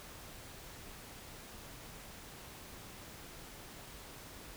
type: silence
effects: pink hiss -51 dBFS RMS until 4.56 s